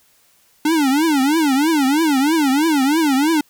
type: tone with vibrato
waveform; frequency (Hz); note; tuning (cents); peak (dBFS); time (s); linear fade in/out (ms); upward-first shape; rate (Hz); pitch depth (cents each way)
square; 293.7; D4; 0; -14; 0.65-3.41; 5; triangle; 3.1; 240
effects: white hiss -56 dBFS RMS until 3.49 s